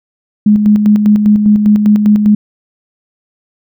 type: tone with tremolo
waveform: sine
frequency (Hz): 209.5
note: G#3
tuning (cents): +15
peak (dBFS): -3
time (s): 0.46-2.35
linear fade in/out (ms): 5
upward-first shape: square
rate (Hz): 5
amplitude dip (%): 45
effects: none